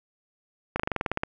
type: slowing click train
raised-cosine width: 0.5 ms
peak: -11 dBFS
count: 11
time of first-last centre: 0.76-1.235 s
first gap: 36 ms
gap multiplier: 1.06
effects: none

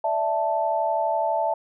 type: chord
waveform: sine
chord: D suspended second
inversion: none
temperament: equal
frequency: 587.3 / 659.3 / 880 Hz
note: D5 / E5 / A5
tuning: 0 / 0 / 0 cents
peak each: -29 / -24 / -24 dBFS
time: 0.04-1.54 s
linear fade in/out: 5 ms
effects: none

